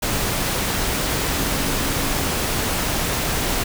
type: tone in noise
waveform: sine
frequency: 277 Hz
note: C#4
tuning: 1 cent flat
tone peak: -30 dBFS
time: 1.37-2.29 s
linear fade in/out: 10 ms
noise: pink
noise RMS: -22 dBFS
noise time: 0.02-3.64 s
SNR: -11 dB
effects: none